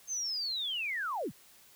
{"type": "linear sweep", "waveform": "sine", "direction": "down", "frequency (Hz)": [6420, 77.78], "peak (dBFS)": -32, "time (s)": [0.07, 1.32], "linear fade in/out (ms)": 50, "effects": ["white hiss -59 dBFS RMS until 1.75 s"]}